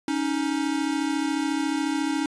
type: tone pair together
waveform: square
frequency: 278.7 / 312.8 Hz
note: C#4 / D#4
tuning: +9 / +9 cents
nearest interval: major second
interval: 200 cents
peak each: -27 dBFS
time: 0.08-2.26 s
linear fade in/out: 2 ms
effects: resampled to 22050 Hz